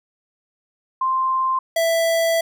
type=tone pair in turn; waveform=sine / square; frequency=1047 / 661.7 Hz; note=C6 / E5; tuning=+1 / +6 cents; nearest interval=minor sixth; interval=795 cents; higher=first; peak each=-17 dBFS; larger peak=neither; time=1.01-1.59 / 1.76-2.41 s; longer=second; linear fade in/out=5 ms; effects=none